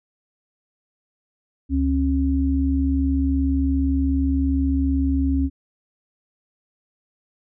sine tone pair together, 71.63 / 271 Hz, D2 / C#4, -43 / -39 cents, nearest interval octave + major seventh, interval 2304 cents, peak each -20 dBFS, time 1.69-5.5 s, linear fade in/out 50 ms, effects none

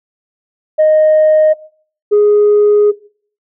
sine tone pair in turn, 620 / 415.6 Hz, D#5 / G#4, -6 / +1 cents, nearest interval perfect fifth, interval 693 cents, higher first, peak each -4 dBFS, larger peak neither, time 0.78-1.54 / 2.11-2.92 s, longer second, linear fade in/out 20 ms, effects noise-tail reverb RT60 0.5 s tail -20 dB re dry + tanh soft clip ceiling -3 dBFS

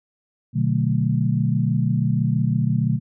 sine chord, B minor seventh, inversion none, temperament equal with one note detuned, 123.47 / 149.57 / 185 / 220 Hz, B2 / D3 / F#3 / A3, 0 / +32 / 0 / 0 cents, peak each -21 / -22 / -25 / -25 dBFS, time 0.53-3 s, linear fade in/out 50 ms, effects none

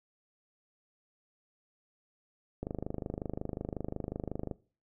click train, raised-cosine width 2 ms, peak -22 dBFS, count 49, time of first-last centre 2.63-4.512 s, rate 25.5 Hz, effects noise-tail reverb RT60 0.4 s tail -21 dB re dry

